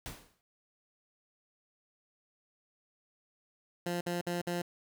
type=noise with exponential decay; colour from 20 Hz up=pink; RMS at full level=-40 dBFS; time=0.06-0.41 s; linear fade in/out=0 ms; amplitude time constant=74 ms
type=tone bursts; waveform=15% pulse; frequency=174.61 Hz; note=F3; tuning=in tune; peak=-26 dBFS; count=4; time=3.86-4.619 s; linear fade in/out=5 ms; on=150 ms; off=53 ms
effects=none